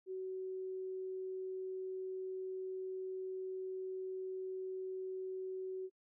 sine tone, 375.6 Hz, F#4, 26 cents sharp, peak -39 dBFS, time 0.06-5.9 s, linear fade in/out 50 ms, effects noise-tail reverb RT60 0.1 s tail -25 dB re dry

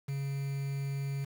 triangle tone with quantisation, 138.59 Hz, C#3, in tune, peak -30 dBFS, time 0.08-1.25 s, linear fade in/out 10 ms, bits 8, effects none

